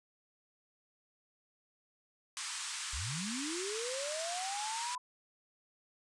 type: band-pass noise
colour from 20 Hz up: white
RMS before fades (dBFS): -41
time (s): 2.37-4.95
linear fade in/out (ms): 0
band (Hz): 930 to 9200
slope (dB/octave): 48
type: linear sweep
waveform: sine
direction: up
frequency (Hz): 51.91 to 1009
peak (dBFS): -38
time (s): 2.93-4.98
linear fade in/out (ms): 5
effects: resampled to 24000 Hz